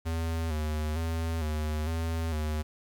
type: tone with vibrato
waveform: square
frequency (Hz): 79.3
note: D#2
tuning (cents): +33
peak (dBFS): -29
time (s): 0.05-2.63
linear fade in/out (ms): 20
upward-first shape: square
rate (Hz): 1.1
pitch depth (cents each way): 57
effects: 10-bit